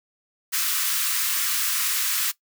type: high-pass noise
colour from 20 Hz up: white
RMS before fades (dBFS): -24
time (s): 0.52-2.32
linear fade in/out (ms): 20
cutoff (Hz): 1100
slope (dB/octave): 48
effects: noise-tail reverb RT60 0.1 s tail -18 dB re dry